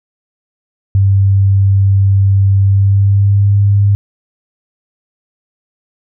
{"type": "tone with pitch glide", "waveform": "sine", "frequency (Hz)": [98, 100.81], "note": ["G2", "G2"], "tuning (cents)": [0, 49], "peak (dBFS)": -6, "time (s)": [0.95, 3.95], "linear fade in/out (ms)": 0, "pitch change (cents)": 49, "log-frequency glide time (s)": [2.62, 3.54], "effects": []}